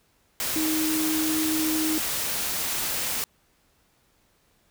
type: tone in noise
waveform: sine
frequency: 313.9 Hz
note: D#4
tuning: 15 cents sharp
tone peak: -24 dBFS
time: 0.56-1.98 s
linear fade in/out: 0 ms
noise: white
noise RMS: -28 dBFS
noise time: 0.4-3.24 s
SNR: +1 dB
effects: pink hiss -65 dBFS RMS until 4.7 s